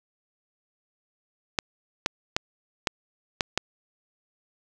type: clicks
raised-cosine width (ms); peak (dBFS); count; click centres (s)
0.2; -5; 6; 1.588 / 2.061 / 2.365 / 2.872 / 3.408 / 3.576
effects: none